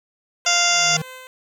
10% pulse tone with tremolo, 514 Hz, C5, 31 cents flat, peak -27 dBFS, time 0.45-1.27 s, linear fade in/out 0 ms, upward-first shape sine, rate 3.4 Hz, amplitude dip 30%
harmonic tone, 697 Hz, F5, 4 cents flat, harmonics 1 / 2 / 3 / 4 / 5 / 7 / 8 / 9 / 10, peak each -24 / -24 / -24 / -24 / -24 / -24 / -24 / -24 / -24 dBFS, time 0.46-0.97 s, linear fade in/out 5 ms
square tone with exponential growth, 157.8 Hz, D#3, 25 cents sharp, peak -23 dBFS, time 0.6-1.02 s, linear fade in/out 5 ms, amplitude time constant 90 ms
effects none

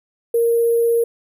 sine tone with sample-and-hold, 466.2 Hz, A#4, in tune, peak -13 dBFS, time 0.34-1.04 s, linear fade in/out 5 ms, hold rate 11025 Hz, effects none

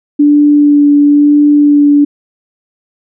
sine tone with vibrato, 291.4 Hz, D4, 13 cents flat, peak -3 dBFS, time 0.19-2.05 s, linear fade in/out 10 ms, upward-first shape sine, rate 1 Hz, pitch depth 12 cents each way, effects none

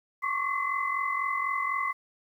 sine tone cluster, 1090 / 1134 / 2039 Hz, C#6 / C#6 / C7, -29 / +39 / -45 cents, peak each -31 dBFS, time 0.22-1.93 s, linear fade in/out 20 ms, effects 10-bit

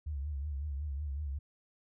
sine tone with vibrato, 71.9 Hz, D2, 36 cents flat, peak -34 dBFS, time 0.06-1.39 s, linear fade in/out 10 ms, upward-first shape triangle, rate 5.4 Hz, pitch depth 130 cents each way, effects none

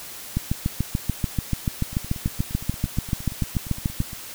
two click trains, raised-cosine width 5 ms, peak -9 / -23 dBFS, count 26 / 20, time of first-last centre 0.37-4.004 / 1.93-4.132 s, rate 6.88 / 8.63 Hz, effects white hiss -38 dBFS RMS until 4.34 s

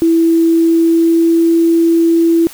sine tone with pitch glide, 330.4 to 332.9 Hz, E4 to E4, +4 to +17 cents, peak -7 dBFS, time 0.02-2.47 s, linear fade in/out 0 ms, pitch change +13 cents, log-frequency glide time 0.56-1.51 s, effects white hiss -35 dBFS RMS until 2.53 s

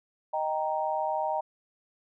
sine chord, Eb major, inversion none, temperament equal, 622.3 / 784 / 932.3 Hz, Eb5 / G5 / Bb5, 0 / 0 / 0 cents, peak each -31 dBFS, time 0.33-1.41 s, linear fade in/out 10 ms, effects none

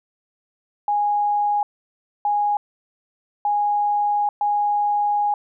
sine tone bursts at uneven times, 826 Hz, G#5, 10 cents flat, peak -17 dBFS, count 4, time 0.88-1.63 / 2.25-2.57 / 3.45-4.29 / 4.41-5.34 s, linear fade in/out 2 ms, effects none

